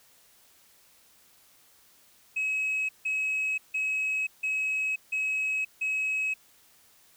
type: tone bursts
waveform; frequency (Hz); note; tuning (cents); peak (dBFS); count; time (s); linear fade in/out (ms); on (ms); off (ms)
sine; 2560; D#7; +49; -24; 6; 2.36-6.34; 10; 530; 160
effects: tanh soft clip ceiling -24 dBFS + white hiss -60 dBFS RMS until 7.16 s